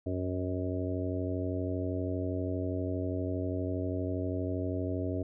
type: harmonic tone with a mistuned harmonic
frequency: 92.5 Hz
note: F#2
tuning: in tune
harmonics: 1 / 2 / 3 / 4 / 5 / 6 / 7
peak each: -34 / -45 / -35 / -39 / -41 / -45 / -40 dBFS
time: 0.06-5.23 s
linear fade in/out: 5 ms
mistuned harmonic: 7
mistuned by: -33 cents
effects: none